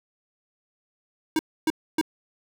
square tone bursts, 316.7 Hz, D#4, 31 cents sharp, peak -20 dBFS, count 3, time 1.36-2.013 s, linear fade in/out 2 ms, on 31 ms, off 280 ms, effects none

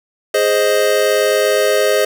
square chord, Ab major, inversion none, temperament equal, 415.3 / 523.3 / 622.3 Hz, Ab4 / C5 / Eb5, 0 / 0 / 0 cents, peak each -17 dBFS, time 0.34-2.05 s, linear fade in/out 5 ms, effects none

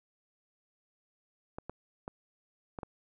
clicks, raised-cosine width 1 ms, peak -25 dBFS, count 5, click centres 1.585 / 1.696 / 2.079 / 2.788 / 2.832 s, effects none

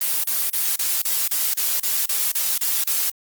blue noise bursts, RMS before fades -21 dBFS, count 12, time 0.01-3.1 s, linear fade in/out 5 ms, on 230 ms, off 30 ms, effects Opus 24 kbps

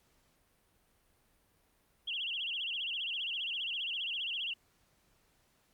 sine tone with vibrato, 3015 Hz, F#7, 32 cents sharp, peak -34 dBFS, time 2.07-4.54 s, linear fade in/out 10 ms, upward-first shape sine, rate 15 Hz, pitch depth 190 cents each way, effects pink hiss -71 dBFS RMS until 5.73 s + Opus 48 kbps

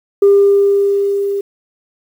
sine tone with level ramp, 400 Hz, G4, 35 cents sharp, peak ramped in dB -3 to -15 dBFS, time 0.22-1.41 s, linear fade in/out 5 ms, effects tanh soft clip ceiling -2 dBFS + 7-bit

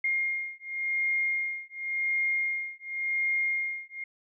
sine beating tone pair, 2128 / 2128.91 Hz, C7 / C7, +29 / +29 cents, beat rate 0.91 Hz, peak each -30 dBFS, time 0.04-4.04 s, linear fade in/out 5 ms, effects none

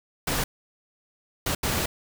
pink noise bursts at uneven times, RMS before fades -26 dBFS, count 3, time 0.27-0.44 / 1.46-1.55 / 1.63-1.86 s, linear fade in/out 5 ms, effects none

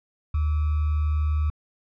sine tone with sample-and-hold, 76 Hz, D#2, 40 cents flat, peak -20 dBFS, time 0.34-1.5 s, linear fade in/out 5 ms, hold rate 1225 Hz, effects low-pass 2000 Hz 12 dB/octave

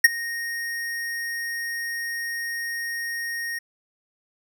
square tone with ADSR envelope, 1860 Hz, A#6, 4 cents flat, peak -7 dBFS, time 0.04-3.59 s, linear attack 7 ms, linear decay 24 ms, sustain -21 dB, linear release 9 ms, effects none

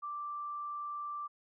sine tone, 1174.7 Hz, D6, in tune, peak -37 dBFS, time 0.02-1.28 s, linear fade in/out 20 ms, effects none

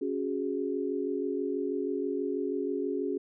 sine chord, C# suspended fourth, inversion none, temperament just, 277.2 / 369.6 / 415.8 Hz, C#4 / F#4 / G#4, 0 / -2 / +2 cents, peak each -33 dBFS, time 0.01-3.18 s, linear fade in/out 10 ms, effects none

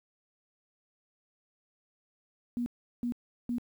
sine tone bursts, 241.1 Hz, B3, 41 cents flat, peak -29 dBFS, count 3, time 2.57-3.583 s, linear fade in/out 0 ms, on 91 ms, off 370 ms, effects 10-bit

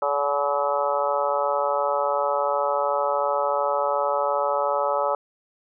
harmonic tone with a mistuned harmonic, 142.8 Hz, D3, 48 cents flat, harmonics 3 / 4 / 5 / 6 / 7 / 8 / 9, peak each -32 / -24 / -32 / -27 / -30 / -32 / -28 dBFS, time 0.02-5.15 s, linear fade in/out 2 ms, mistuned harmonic 5, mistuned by +54 cents, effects none

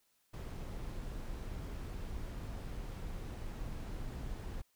brown noise, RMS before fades -42 dBFS, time 0.33-4.62 s, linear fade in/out 10 ms, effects white hiss -75 dBFS RMS until 4.75 s

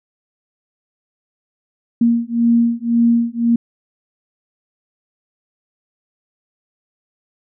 sine beating tone pair, 233.1 / 235 Hz, A#3 / A#3, 0 / +14 cents, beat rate 1.9 Hz, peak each -15 dBFS, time 2.01-3.56 s, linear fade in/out 5 ms, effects none

